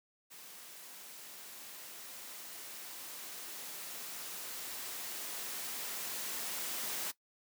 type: noise with level ramp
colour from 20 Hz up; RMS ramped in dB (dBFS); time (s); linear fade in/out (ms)
white; -52 to -38; 0.3-7.12; 20
effects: noise-tail reverb RT60 0.1 s tail -18 dB re dry + high-pass 200 Hz 12 dB/octave